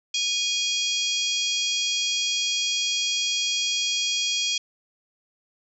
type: harmonic tone with a mistuned harmonic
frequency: 820 Hz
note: G#5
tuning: 22 cents flat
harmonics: 3 / 4 / 5 / 6 / 7 / 8 / 9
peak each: -31 / -26 / -32 / -32 / -30 / -34 / -38 dBFS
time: 0.14-4.58 s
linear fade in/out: 5 ms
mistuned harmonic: 5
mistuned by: +110 cents
effects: none